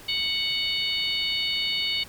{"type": "harmonic tone", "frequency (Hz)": 740, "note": "F#5", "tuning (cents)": 0, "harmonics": [3, 4, 5, 6], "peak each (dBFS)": [-31, -28, -30, -30], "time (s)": [0.08, 2.04], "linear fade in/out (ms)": 10, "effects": ["pink hiss -46 dBFS RMS until 2.08 s"]}